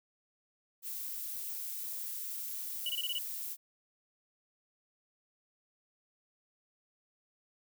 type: noise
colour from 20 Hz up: violet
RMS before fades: -40 dBFS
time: 0.82-3.57 s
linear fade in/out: 50 ms
type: tone bursts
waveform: triangle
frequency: 2950 Hz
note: F#7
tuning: 6 cents flat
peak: -31 dBFS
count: 6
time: 2.86-3.184 s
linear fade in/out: 2 ms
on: 34 ms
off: 24 ms
effects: none